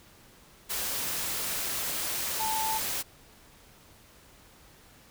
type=tone in noise; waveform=sine; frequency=881 Hz; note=A5; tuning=2 cents sharp; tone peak=-29 dBFS; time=2.39-2.79 s; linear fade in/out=20 ms; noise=white; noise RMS=-32 dBFS; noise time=0.69-3.03 s; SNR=0 dB; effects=pink hiss -56 dBFS RMS until 5.1 s